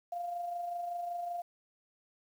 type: tone with amplitude modulation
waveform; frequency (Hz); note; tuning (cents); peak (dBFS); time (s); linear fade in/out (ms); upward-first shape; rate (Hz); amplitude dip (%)
sine; 698.5; F5; 0; -33; 0.12-1.42; 5; sine; 25.3; 40
effects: 10-bit